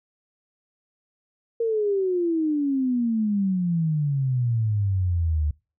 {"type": "exponential sweep", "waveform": "sine", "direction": "down", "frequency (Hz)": [466.2, 73.2], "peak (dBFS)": -20, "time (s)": [1.6, 5.51], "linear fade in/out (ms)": 5, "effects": ["noise-tail reverb RT60 0.3 s tail -24 dB re dry"]}